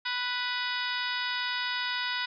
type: harmonic tone with a mistuned harmonic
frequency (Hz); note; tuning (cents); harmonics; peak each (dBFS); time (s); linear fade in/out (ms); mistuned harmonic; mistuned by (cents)
493.9; B4; 0; 2 / 3 / 4 / 5 / 6 / 7 / 8 / 9 / 10; -37 / -34 / -36 / -41 / -39 / -40 / -38 / -42 / -39; 0.05-2.26; 10; 8; -64
effects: none